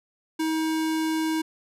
square tone, 317.9 Hz, D#4, 37 cents sharp, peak -24 dBFS, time 0.39-1.42 s, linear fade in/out 10 ms, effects resampled to 32000 Hz

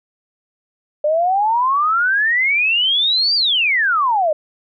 sine exponential two-way sweep, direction up then down, 587.3 to 4800 to 587.3 Hz, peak -13 dBFS, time 1.04-4.33 s, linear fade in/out 5 ms, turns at 3.35 s, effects none

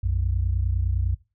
sine tone pair together, 61.31 / 91.2 Hz, B1 / F#2, -12 / -24 cents, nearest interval perfect fifth, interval 688 cents, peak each -23 dBFS, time 0.03-1.15 s, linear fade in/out 10 ms, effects noise-tail reverb RT60 0.3 s tail -19 dB re dry + tanh soft clip ceiling -13 dBFS

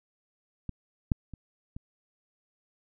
clicks, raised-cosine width 5 ms, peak -22 / -11 / -29 / -27 dBFS, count 4, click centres 0.693 / 1.118 / 1.337 / 1.765 s, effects none

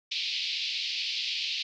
white band-pass noise, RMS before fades -32 dBFS, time 0.11-1.63 s, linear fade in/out 10 ms, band 2400 to 4800 Hz, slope 48 dB/octave, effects none

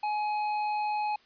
sine tone with tanh clipping, 842 Hz, G#5, 24 cents sharp, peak -29 dBFS, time 0.03-1.16 s, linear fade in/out 5 ms, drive 10 dB, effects white hiss -61 dBFS RMS until 1.25 s + resampled to 11025 Hz

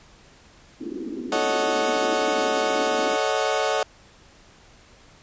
pink band-pass noise, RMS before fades -32 dBFS, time 0.8-3.16 s, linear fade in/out 5 ms, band 240 to 370 Hz, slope 48 dB/octave
30% pulse chord, D# half-diminished seventh, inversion second, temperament equal with one note detuned, 438.2 / 554.4 / 622.3 / 740 Hz, A4 / C#5 / D#5 / F#5, -7 / 0 / 0 / 0 cents, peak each -24 dBFS, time 1.32-3.83 s, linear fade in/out 2 ms
effects pink hiss -52 dBFS RMS until 5.22 s + resampled to 16000 Hz

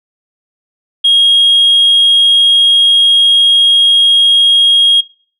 sine tone, 3267 Hz, G#7, 29 cents flat, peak -4 dBFS, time 1.04-5.01 s, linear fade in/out 10 ms, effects noise-tail reverb RT60 0.4 s tail -20 dB re dry + tanh soft clip ceiling -2 dBFS

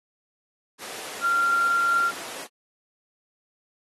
sine tone in noise, 1383 Hz, F6, 17 cents flat, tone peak -19 dBFS, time 1.21-2.12 s, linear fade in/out 50 ms, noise pink, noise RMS -35 dBFS, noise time 0.78-2.48 s, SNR +13 dB, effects high-pass 400 Hz 12 dB/octave + AAC 32 kbps

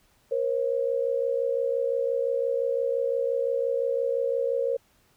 sine tone pair together, 473.8 / 539.6 Hz, A#4 / C#5, +28 / -47 cents, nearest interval major second, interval 225 cents, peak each -26 dBFS, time 0.31-4.77 s, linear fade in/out 10 ms, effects pink hiss -64 dBFS RMS until 5.16 s

